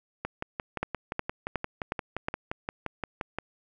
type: two click trains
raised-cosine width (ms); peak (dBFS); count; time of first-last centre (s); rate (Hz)
0.5; -16 / -13; 19 / 5; 0.25-3.386 / 0.83-2.285; 5.74 / 2.75
effects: none